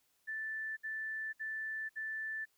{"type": "tone bursts", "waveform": "sine", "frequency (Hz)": 1760, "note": "A6", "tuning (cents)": 0, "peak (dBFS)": -37, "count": 4, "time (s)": [0.27, 2.456], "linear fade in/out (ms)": 20, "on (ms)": 500, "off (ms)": 62, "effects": ["white hiss -75 dBFS RMS until 2.57 s"]}